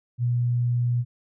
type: tone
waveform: sine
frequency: 121.2 Hz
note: B2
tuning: 32 cents flat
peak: -20 dBFS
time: 0.18-1.05 s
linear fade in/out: 50 ms
effects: none